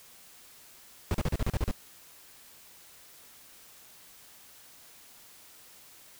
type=noise bursts; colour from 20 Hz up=brown; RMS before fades=-27 dBFS; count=9; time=1.11-1.711 s; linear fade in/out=0 ms; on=33 ms; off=38 ms; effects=white hiss -54 dBFS RMS until 6.19 s